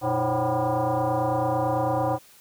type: tone with frequency modulation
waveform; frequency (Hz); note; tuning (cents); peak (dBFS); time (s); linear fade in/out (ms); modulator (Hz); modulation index
sine; 123; B2; -7; -21; 0.01-2.19; 50; 217; 4.1
effects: white hiss -53 dBFS RMS until 2.4 s